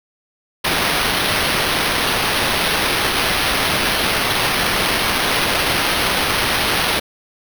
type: noise with sample-and-hold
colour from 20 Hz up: white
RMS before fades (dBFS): -18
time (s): 0.64-7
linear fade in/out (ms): 10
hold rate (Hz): 7350
effects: none